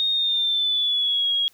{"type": "tone with pitch glide", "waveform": "sine", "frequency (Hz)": [3700, 3296], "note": ["A#7", "G#7"], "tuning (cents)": [-14, -14], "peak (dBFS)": -19, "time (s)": [0, 1.48], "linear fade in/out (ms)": 0, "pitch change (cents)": -200, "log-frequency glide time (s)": [0.12, 1.29], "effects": ["white hiss -58 dBFS RMS until 1.53 s"]}